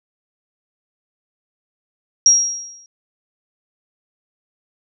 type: tone with exponential decay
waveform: sine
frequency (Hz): 5640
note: F8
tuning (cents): +16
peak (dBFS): -5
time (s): 2.26-2.86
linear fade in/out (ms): 1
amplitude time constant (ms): 130
effects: none